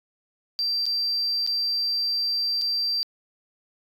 sine tone with dropouts, 4700 Hz, D8, 1 cent sharp, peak -21 dBFS, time 0.59-3.03 s, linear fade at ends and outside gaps 0 ms, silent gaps 0.856-0.864 / 1.465-1.474 / 2.614-2.619 s, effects tanh soft clip ceiling -19 dBFS

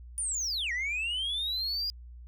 sine linear two-way sweep, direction down then up, 9660 to 1864 to 4901 Hz, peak -27 dBFS, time 0.18-1.9 s, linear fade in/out 0 ms, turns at 0.72 s, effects tanh soft clip ceiling -28 dBFS + added 60 Hz sine -44 dBFS peak until 2.27 s

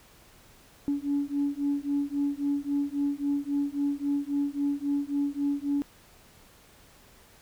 sine beating tone pair, 282.7 / 286.4 Hz, C#4 / D4, +34 / -43 cents, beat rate 3.7 Hz, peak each -28 dBFS, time 0.88-5.82 s, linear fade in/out 0 ms, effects tanh soft clip ceiling -19 dBFS + pink hiss -56 dBFS RMS until 7.41 s

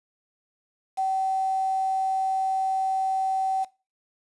sine tone with quantisation, 765 Hz, G5, 42 cents flat, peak -22 dBFS, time 0.97-3.65 s, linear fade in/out 20 ms, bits 7, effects noise-tail reverb RT60 0.3 s tail -20 dB re dry + resampled to 24000 Hz

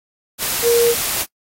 sine tone in noise, 470.2 Hz, A#4, 15 cents sharp, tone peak -11 dBFS, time 0.62-0.95 s, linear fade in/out 50 ms, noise white, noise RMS -20 dBFS, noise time 0.38-1.26 s, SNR +6 dB, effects noise-tail reverb RT60 0.1 s tail -25 dB re dry + AAC 48 kbps

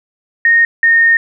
sine tone pair in turn, 1852 / 1839.2 Hz, A#6 / A#6, -12 / -24 cents, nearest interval unison, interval 12 cents, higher first, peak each -6 dBFS, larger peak neither, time 0.45-0.65 / 0.83-1.17 s, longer second, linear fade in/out 2 ms, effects none

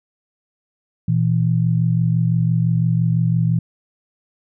sine tone pair together, 118.9 / 164.81 Hz, A#2 / E3, +35 / 0 cents, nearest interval tritone, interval 565 cents, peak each -17 dBFS, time 1.08-3.59 s, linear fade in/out 5 ms, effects none

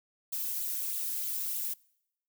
violet noise with flanger, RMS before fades -34 dBFS, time 0.32-1.74 s, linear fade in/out 10 ms, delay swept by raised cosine 0.26 to 1.96 ms, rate 3.2 Hz, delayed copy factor +0.6, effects noise-tail reverb RT60 0.8 s tail -25 dB re dry

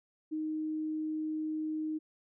sine tone, 311.1 Hz, D#4, in tune, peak -32 dBFS, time 0.31-1.99 s, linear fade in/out 20 ms, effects none

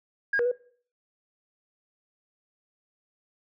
sine tone with pitch steps, 1630 / 478.8 / 493.2 Hz, G#6 / A#4 / B4, -33 / +46 / -2 cents, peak -21 dBFS, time 0.33-0.516 s, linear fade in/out 5 ms, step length 62 ms, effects noise-tail reverb RT60 0.5 s tail -21 dB re dry + tanh soft clip ceiling -17 dBFS

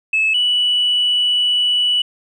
sine tone pair in turn, 2600 / 2955 Hz, E7 / F#7, -24 / -3 cents, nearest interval major second, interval 221 cents, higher second, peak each -12 dBFS, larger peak neither, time 0.13-0.34 / 0.34-2.02 s, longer second, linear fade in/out 5 ms, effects tanh soft clip ceiling -9 dBFS

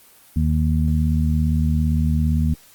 harmonic tone, 77.6 Hz, D#2, 4 cents flat, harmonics 1 / 2 / 3, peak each -18 / -21 / -23 dBFS, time 0.36-2.54 s, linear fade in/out 5 ms, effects white hiss -50 dBFS RMS until 2.74 s + Opus 24 kbps

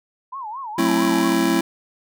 sine tone with vibrato, 962 Hz, B5, 46 cents flat, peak -28 dBFS, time 0.32-1.34 s, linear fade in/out 10 ms, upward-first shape sine, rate 4.5 Hz, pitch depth 240 cents each way
square chord, F# half-diminished seventh, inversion none, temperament just, 185 / 222 / 266.4 / 333 Hz, F#3 / A3 / C4 / E4, 0 / +16 / +31 / +18 cents, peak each -26 / -25 / -23 / -20 dBFS, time 0.78-1.61 s, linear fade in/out 5 ms
effects none

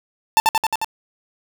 45% pulse tone with echo, 887 Hz, A5, 14 cents sharp, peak -10 dBFS, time 0.37-0.4 s, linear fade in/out 0 ms, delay 89 ms, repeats 5, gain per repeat -2 dB, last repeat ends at 0.845 s, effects none

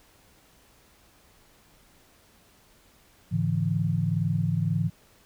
sine tone cluster, 106.8 / 144 / 166 Hz, G#2 / D3 / E3, +49 / -34 / +12 cents, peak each -28 / -28 / -26 dBFS, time 3.31-4.9 s, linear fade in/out 20 ms, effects pink hiss -59 dBFS RMS until 5.25 s

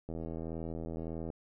click train, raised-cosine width 2 ms, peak -27 dBFS, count 100, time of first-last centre 0.09-1.302 s, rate 81.7 Hz, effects none

